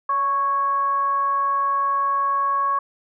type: tone with frequency modulation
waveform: sine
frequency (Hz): 1108.7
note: C#6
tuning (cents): 0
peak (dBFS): -18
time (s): 0.09-2.79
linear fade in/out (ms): 5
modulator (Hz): 543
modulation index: 0.24
effects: none